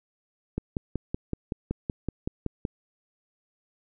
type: click train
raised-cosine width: 3 ms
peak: -15 dBFS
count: 12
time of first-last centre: 0.58-2.652 s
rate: 5.31 Hz
effects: none